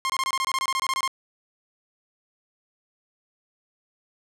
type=tone bursts; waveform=sawtooth; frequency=1063 Hz; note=C6; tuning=27 cents sharp; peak=-19 dBFS; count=15; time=0.05-1.077 s; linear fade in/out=0 ms; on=47 ms; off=23 ms; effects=low-pass 10000 Hz 12 dB/octave